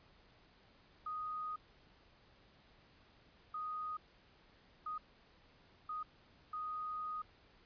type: tone bursts at uneven times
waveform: sine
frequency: 1244.5 Hz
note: D#6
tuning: in tune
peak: -39 dBFS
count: 5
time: 1.06-1.56 / 3.54-3.97 / 4.86-4.98 / 5.89-6.03 / 6.53-7.22 s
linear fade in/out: 5 ms
effects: pink hiss -66 dBFS RMS until 7.65 s + resampled to 11025 Hz